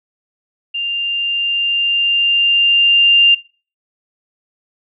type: tone with level ramp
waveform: sine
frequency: 2794 Hz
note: F7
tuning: in tune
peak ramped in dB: -18 to -6 dBFS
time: 0.74-3.35 s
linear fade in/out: 10 ms
effects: noise-tail reverb RT60 0.4 s tail -22 dB re dry